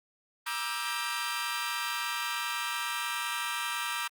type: chord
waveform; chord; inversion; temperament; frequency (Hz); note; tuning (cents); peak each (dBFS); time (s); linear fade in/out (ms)
20% pulse; E half-diminished seventh; second; just; 949.3 / 1186.7 / 1318.5 / 1582.2; Bb5 / D6 / E6 / G6; +31 / +18 / 0 / +16; -32; 0.46-4.08; 10
effects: Opus 24 kbps